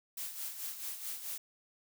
blue noise with tremolo, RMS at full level -39 dBFS, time 0.17-1.38 s, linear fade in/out 5 ms, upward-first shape sine, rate 4.6 Hz, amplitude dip 60%, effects none

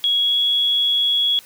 sine tone with pitch glide, 3327 to 3348 Hz, G#7 to G#7, +2 to +13 cents, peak -15 dBFS, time 0.04-1.39 s, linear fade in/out 0 ms, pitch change +11 cents, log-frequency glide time 0.19-0.4 s, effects white hiss -46 dBFS RMS until 1.45 s + high-pass 80 Hz 12 dB/octave

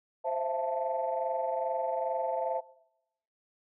sine chord, F major seventh, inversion second, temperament equal with one note detuned, 523.3 / 659.3 / 681.7 / 880 Hz, C5 / E5 / F5 / A5, 0 / 0 / -42 / 0 cents, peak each -33 / -33 / -36 / -33 dBFS, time 0.24-2.61 s, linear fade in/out 20 ms, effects noise-tail reverb RT60 0.8 s tail -20 dB re dry + tanh soft clip ceiling -19 dBFS

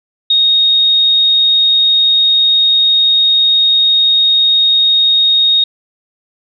sine tone, 3729 Hz, A#7, in tune, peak -7 dBFS, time 0.3-5.64 s, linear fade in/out 5 ms, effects none

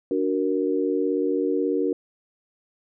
sine chord, D augmented, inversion none, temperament equal with one note detuned, 291.6 / 370 / 466.2 Hz, D4 / F#4 / A#4, -12 / 0 / 0 cents, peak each -25 dBFS, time 0.11-1.93 s, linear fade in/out 2 ms, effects none

